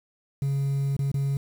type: tone with dropouts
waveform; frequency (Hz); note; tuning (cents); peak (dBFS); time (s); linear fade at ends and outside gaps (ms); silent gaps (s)
sine; 138.59; C#3; 0; -20; 0.42-1.37; 2; 0.966-0.991 / 1.116-1.142
effects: tanh soft clip ceiling -22 dBFS + 8-bit